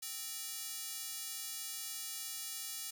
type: tone with high-pass filter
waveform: square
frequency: 261.6 Hz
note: C4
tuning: in tune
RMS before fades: -43 dBFS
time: 0.02-2.91 s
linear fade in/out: 10 ms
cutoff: 5600 Hz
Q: 0.61
effects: none